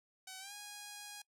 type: tone with pitch glide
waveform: 5% pulse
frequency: 756 to 824.4 Hz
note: F#5 to G#5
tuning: +37 to -13 cents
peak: -35 dBFS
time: 0.27-1.22 s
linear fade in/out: 5 ms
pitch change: +150 cents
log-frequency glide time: 0.39-0.53 s
effects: noise-tail reverb RT60 0.1 s tail -23 dB re dry